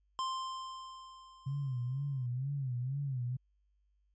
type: tone with exponential decay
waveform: square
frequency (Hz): 1046.5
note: C6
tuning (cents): 0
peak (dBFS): -33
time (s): 0.19-2.26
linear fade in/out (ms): 0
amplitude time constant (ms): 450
type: tone with vibrato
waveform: sine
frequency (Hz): 131.8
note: C3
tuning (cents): +13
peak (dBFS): -33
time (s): 1.46-3.37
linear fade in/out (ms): 10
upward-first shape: sine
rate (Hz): 2.1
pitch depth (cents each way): 140
effects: added 50 Hz sine -70 dBFS peak until 4.14 s + resampled to 16000 Hz